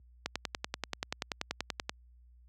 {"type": "click train", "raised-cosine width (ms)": 0.2, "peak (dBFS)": -15, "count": 18, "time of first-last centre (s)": [0.26, 1.895], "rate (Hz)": 10.4, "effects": ["added 60 Hz sine -47 dBFS peak until 2.48 s", "high-pass 100 Hz 12 dB/octave"]}